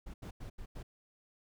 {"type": "noise bursts at uneven times", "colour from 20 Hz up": "brown", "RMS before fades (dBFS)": -44, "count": 5, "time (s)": [[0.06, 0.14], [0.22, 0.31], [0.4, 0.5], [0.58, 0.66], [0.75, 0.83]], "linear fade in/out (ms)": 10, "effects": []}